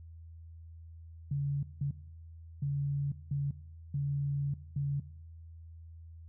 sine tone bursts at uneven times, 141.3 Hz, C#3, 34 cents sharp, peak -29 dBFS, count 6, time 1.31-1.63 / 1.81-1.91 / 2.62-3.12 / 3.31-3.51 / 3.94-4.54 / 4.76-5 s, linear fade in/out 5 ms, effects noise-tail reverb RT60 1.0 s tail -19 dB re dry + added 82 Hz sine -47 dBFS peak until 6.28 s

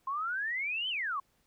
sine exponential two-way sweep, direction up then down, 1046.5 to 3136 to 1049 Hz, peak -31 dBFS, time 0.07-1.2 s, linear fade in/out 5 ms, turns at 0.89 s, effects pink hiss -72 dBFS RMS until 1.46 s

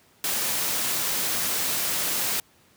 white noise, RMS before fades -26 dBFS, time 0.24-2.4 s, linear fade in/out 2 ms, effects pink hiss -59 dBFS RMS until 2.76 s + high-pass 100 Hz 12 dB/octave

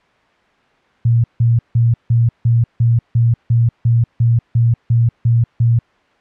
sine tone bursts, 116.9 Hz, A#2, 5 cents sharp, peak -9 dBFS, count 14, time 1.05-5.79 s, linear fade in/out 5 ms, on 190 ms, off 160 ms, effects white hiss -54 dBFS RMS until 6.2 s + low-pass 2000 Hz 12 dB/octave

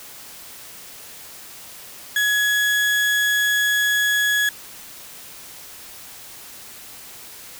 35% pulse tone, 1680 Hz, G#6, 19 cents sharp, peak -15 dBFS, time 2.16-4.49 s, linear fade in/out 2 ms, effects white hiss -40 dBFS RMS until 7.59 s

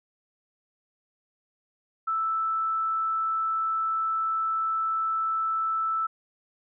sine tone, 1318.5 Hz, E6, in tune, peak -24 dBFS, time 2.07-6.07 s, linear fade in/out 10 ms, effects none

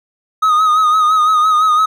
triangle tone with vibrato, 1253 Hz, D#6, 12 cents sharp, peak -7 dBFS, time 0.42-1.86 s, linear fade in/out 10 ms, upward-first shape sine, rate 5.9 Hz, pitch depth 47 cents each way, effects none

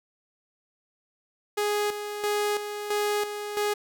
sawtooth tone with tremolo, 415.3 Hz, G#4, in tune, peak -20 dBFS, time 1.57-3.74 s, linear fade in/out 10 ms, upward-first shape square, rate 1.5 Hz, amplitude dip 60%, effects none

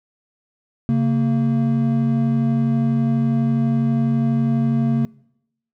triangle tone pair together, 136.54 / 228.7 Hz, C#3 / A#3, -26 / -33 cents, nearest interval major sixth, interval 893 cents, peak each -17 / -15 dBFS, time 0.89-5.05 s, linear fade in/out 0 ms, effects noise-tail reverb RT60 0.8 s tail -24 dB re dry

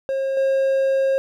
triangle tone with level steps, 538 Hz, C5, 48 cents sharp, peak -18 / -14 dBFS, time 0.09-1.18 s, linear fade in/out 0 ms, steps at 0.37 s, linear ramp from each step 2 ms, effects none

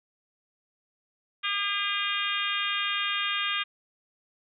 harmonic tone, 404.4 Hz, G#4, 46 cents flat, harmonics 3 / 4 / 5 / 6 / 7 / 8 / 9, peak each -33 / -34 / -36 / -33 / -34 / -33 / -36 dBFS, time 1.43-3.64 s, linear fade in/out 20 ms, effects none

